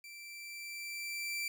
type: tone with level ramp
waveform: sawtooth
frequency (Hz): 2342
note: D7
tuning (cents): -5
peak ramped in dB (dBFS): -45 to -31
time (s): 0.04-1.48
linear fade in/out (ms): 2
effects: none